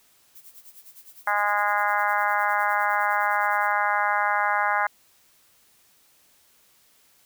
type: noise with tremolo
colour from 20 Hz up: violet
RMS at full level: -45 dBFS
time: 0.35-3.72 s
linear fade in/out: 5 ms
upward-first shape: sine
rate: 9.8 Hz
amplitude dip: 85%
type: harmonic tone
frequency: 206 Hz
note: G#3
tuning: 14 cents flat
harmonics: 3 / 4 / 5 / 6 / 7 / 8 / 9 / 10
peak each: -33 / -25 / -28 / -29 / -28 / -28 / -35 / -33 dBFS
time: 1.27-4.87 s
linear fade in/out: 5 ms
effects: white hiss -60 dBFS RMS until 7.25 s